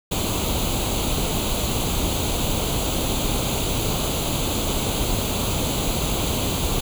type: noise with comb filter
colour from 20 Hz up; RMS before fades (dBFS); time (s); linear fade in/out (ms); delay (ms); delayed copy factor
pink; -23; 0.11-6.81; 10; 0.28; +0.75
effects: none